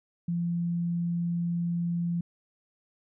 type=tone; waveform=sine; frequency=171.6 Hz; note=F3; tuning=30 cents flat; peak=-26 dBFS; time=0.28-2.21 s; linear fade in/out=5 ms; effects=none